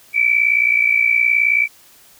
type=tone pair together; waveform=sine; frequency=2282 / 2341 Hz; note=C#7 / D7; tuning=+50 / -6 cents; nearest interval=unison; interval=44 cents; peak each=-15 dBFS; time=0.13-1.68 s; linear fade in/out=50 ms; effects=white hiss -48 dBFS RMS until 2.19 s